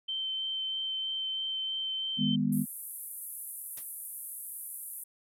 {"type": "tone with vibrato", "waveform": "sine", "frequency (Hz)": 3100, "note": "G7", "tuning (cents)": -20, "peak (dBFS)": -31, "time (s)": [0.08, 2.36], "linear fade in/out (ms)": 10, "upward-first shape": "sine", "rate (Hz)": 3.1, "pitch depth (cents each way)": 8}
{"type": "chord", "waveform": "sine", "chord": "G# minor", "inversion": "second", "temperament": "equal with one note detuned", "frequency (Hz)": [155.56, 204.6, 246.9], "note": ["D#3", "G#3", "B3"], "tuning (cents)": [0, -26, 0], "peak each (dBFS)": [-32, -29, -29], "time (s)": [2.17, 2.66], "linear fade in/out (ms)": 50}
{"type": "band-pass noise", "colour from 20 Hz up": "pink", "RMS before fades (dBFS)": -42, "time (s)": [2.52, 5.04], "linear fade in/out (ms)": 5, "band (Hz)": [10000, 13000], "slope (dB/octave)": 48}
{"type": "noise with exponential decay", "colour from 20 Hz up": "white", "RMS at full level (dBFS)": -41, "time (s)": [3.77, 3.87], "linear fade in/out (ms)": 5, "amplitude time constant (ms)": 21}
{"effects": []}